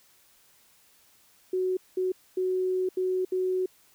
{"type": "tone bursts at uneven times", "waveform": "sine", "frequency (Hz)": 370.6, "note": "F#4", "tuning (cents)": 3, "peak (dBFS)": -24, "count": 5, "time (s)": [[1.53, 1.77], [1.97, 2.12], [2.37, 2.89], [2.97, 3.25], [3.32, 3.66]], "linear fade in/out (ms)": 5, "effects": ["white hiss -61 dBFS RMS until 3.94 s"]}